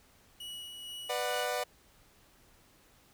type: tone with tremolo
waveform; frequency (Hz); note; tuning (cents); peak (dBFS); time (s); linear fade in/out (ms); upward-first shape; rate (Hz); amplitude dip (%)
45% pulse; 2926; F#7; -20; -40; 0.4-1.45; 5; sine; 2.2; 35
type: chord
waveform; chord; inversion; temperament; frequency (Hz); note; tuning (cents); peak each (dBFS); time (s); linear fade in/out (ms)
sawtooth; B minor; none; equal with one note detuned; 493.9 / 596.2 / 740; B4 / D5 / F#5; 0 / +26 / 0; -32; 1.09-1.64; 10
effects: pink hiss -63 dBFS RMS until 3.13 s